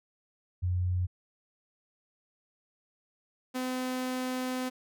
sine / sawtooth tone pair in turn, 90.2 / 255.1 Hz, F#2 / C4, -44 / -44 cents, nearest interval octave + tritone, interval 1800 cents, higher second, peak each -26 / -27 dBFS, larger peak first, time 0.62-1.07 / 3.54-4.7 s, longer second, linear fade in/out 20 ms, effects none

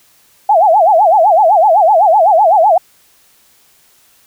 sine tone with vibrato, 745 Hz, F#5, 12 cents sharp, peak -5 dBFS, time 0.49-2.78 s, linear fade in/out 5 ms, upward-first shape sine, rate 7.9 Hz, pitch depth 270 cents each way, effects white hiss -50 dBFS RMS until 4.26 s

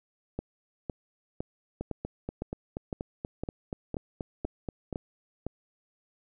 two click trains, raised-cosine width 2 ms, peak -20 / -19 dBFS, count 14 / 11, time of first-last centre 1.81-4.928 / 0.39-5.466 s, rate 4.17 / 1.97 Hz, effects none

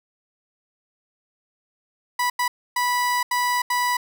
30% pulse tone bursts at uneven times, 983 Hz, B5, 8 cents flat, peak -17 dBFS, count 5, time 2.19-2.3 / 2.39-2.48 / 2.76-3.23 / 3.31-3.62 / 3.7-3.97 s, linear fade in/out 5 ms, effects none

